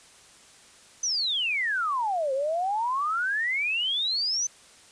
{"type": "exponential two-way sweep", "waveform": "sine", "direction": "down then up", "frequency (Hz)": [6200, 519, 6200], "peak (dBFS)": -24, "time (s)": [1.03, 4.47], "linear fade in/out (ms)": 5, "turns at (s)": 2.33, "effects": ["white hiss -53 dBFS RMS until 4.91 s", "resampled to 22050 Hz"]}